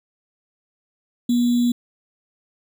sine tone with sample-and-hold, 241.1 Hz, B3, 41 cents flat, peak -15 dBFS, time 1.29-1.72 s, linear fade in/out 5 ms, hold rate 3675 Hz, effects none

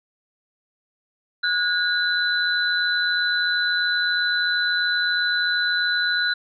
sine tone cluster, 1457 / 1630 / 4006 Hz, F#6 / G#6 / B7, -27 / -33 / +24 cents, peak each -21 / -28 / -24 dBFS, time 1.43-6.34 s, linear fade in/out 10 ms, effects none

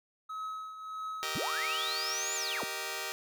triangle tone with tremolo, 1281 Hz, E6, 50 cents flat, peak -33 dBFS, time 0.29-2.14 s, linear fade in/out 10 ms, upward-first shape triangle, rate 1.6 Hz, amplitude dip 65%
5% pulse chord, Eb major, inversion first, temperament just, 388.9 / 466.7 / 622.3 Hz, G4 / Bb4 / Eb5, -14 / +2 / 0 cents, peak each -28 dBFS, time 1.23-3.12 s, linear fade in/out 0 ms
sine linear two-way sweep, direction up then down, 74.4 to 7210 to 74.4 Hz, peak -34 dBFS, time 1.35-2.64 s, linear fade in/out 5 ms, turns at 2.35 s
effects none

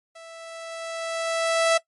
sawtooth tone with level ramp, 659.3 Hz, E5, in tune, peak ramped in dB -38 to -12 dBFS, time 0.15-1.78 s, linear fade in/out 10 ms, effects noise-tail reverb RT60 0.1 s tail -20 dB re dry + MP3 48 kbps

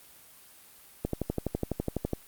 click train, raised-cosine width 2 ms, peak -15 dBFS, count 14, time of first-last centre 1.05-2.133 s, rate 12 Hz, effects white hiss -54 dBFS RMS until 2.27 s + Opus 32 kbps

